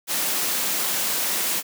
white high-pass noise, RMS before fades -24 dBFS, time 0.07-1.63 s, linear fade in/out 50 ms, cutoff 160 Hz, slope 24 dB/octave, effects none

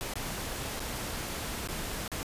pink noise with dropouts, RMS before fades -36 dBFS, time 0.01-2.23 s, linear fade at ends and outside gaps 0 ms, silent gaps 0.137-0.156 / 0.795-0.803 / 1.674-1.687 / 2.078-2.117 s, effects resampled to 32000 Hz

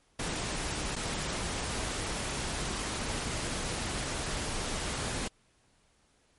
pink noise with dropouts, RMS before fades -34 dBFS, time 0.19-5.28 s, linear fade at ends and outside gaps 5 ms, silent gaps 0.955-0.962 s, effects pink hiss -68 dBFS RMS until 6.38 s + MP3 48 kbps

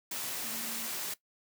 sine tone in noise, 228.7 Hz, A#3, 33 cents flat, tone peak -46 dBFS, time 0.44-0.87 s, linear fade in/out 5 ms, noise white, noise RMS -37 dBFS, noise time 0.11-1.14 s, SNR -12 dB, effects noise-tail reverb RT60 0.1 s tail -17 dB re dry + high-pass 150 Hz 12 dB/octave

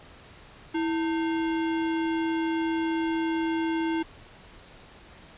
sine tone with sample-and-hold, 326.1 Hz, E4, 19 cents flat, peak -24 dBFS, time 0.74-4.03 s, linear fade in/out 10 ms, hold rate 1225 Hz, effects pink hiss -50 dBFS RMS until 5.37 s + resampled to 8000 Hz

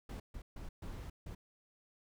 brown noise bursts at uneven times, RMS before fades -45 dBFS, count 5, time 0.09-0.2 / 0.34-0.42 / 0.56-0.69 / 0.82-1.1 / 1.26-1.35 s, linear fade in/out 5 ms, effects none

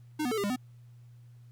square tone with pitch steps, 305.9 / 247.1 / 439.8 / 401.3 / 202.7 / 253.1 Hz, D#4 / B3 / A4 / G4 / G#3 / B3, -29 / +1 / -1 / +41 / -42 / +43 cents, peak -29 dBFS, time 0.19-0.562 s, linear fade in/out 10 ms, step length 62 ms, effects added 120 Hz sine -50 dBFS peak until 1.51 s + pink hiss -72 dBFS RMS until 1.51 s

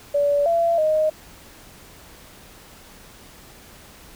sine tone with pitch steps, 575 / 676 / 621 Hz, D5 / E5 / D#5, -37 / +43 / -3 cents, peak -16 dBFS, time 0.14-1.1 s, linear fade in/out 10 ms, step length 320 ms, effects pink hiss -46 dBFS RMS until 4.15 s

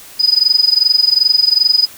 sine tone with amplitude modulation, 4978 Hz, D#8, in tune, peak -5 dBFS, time 0.19-1.87 s, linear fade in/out 20 ms, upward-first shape sine, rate 22.6 Hz, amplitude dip 90%, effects white hiss -37 dBFS RMS until 1.97 s

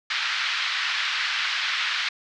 pink band-pass noise, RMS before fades -26 dBFS, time 0.1-2.09 s, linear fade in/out 5 ms, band 1400 to 4500 Hz, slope 24 dB/octave, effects low-pass 7000 Hz 12 dB/octave

